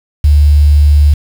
sine tone with quantisation, 73.4 Hz, D2, in tune, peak -3 dBFS, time 0.24-1.14 s, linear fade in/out 5 ms, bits 5, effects none

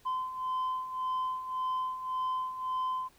sine beating tone pair, 1026 / 1027.8 Hz, C6 / C6, -34 / -31 cents, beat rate 1.8 Hz, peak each -35 / -30 dBFS, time 0.05-3.09 s, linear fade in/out 20 ms, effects tanh soft clip ceiling -28 dBFS + pink hiss -63 dBFS RMS until 3.18 s

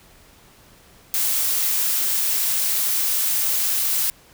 blue noise, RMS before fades -21 dBFS, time 1.14-4.1 s, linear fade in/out 0 ms, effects pink hiss -51 dBFS RMS until 4.33 s

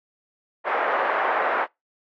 pink band-pass noise, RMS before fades -23 dBFS, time 0.64-1.67 s, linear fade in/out 50 ms, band 510 to 1800 Hz, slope 24 dB/octave, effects noise-tail reverb RT60 0.2 s tail -25 dB re dry + AAC 48 kbps

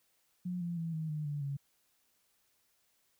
sine tone with pitch steps, 179.2 / 172 / 165.09 / 158.45 / 152.09 / 145.98 / 140.11 Hz, F3 / F3 / E3 / D#3 / D#3 / D3 / C#3, +45 / -26 / +3 / +32 / -39 / -10 / +19 cents, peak -34 dBFS, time 0.45-1.57 s, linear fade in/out 10 ms, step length 160 ms, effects white hiss -74 dBFS RMS until 3.19 s

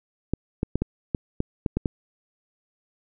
clicks, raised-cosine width 3 ms, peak -10 dBFS, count 9, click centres 0.336 / 0.631 / 0.756 / 0.82 / 1.148 / 1.404 / 1.662 / 1.77 / 1.858 s, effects none

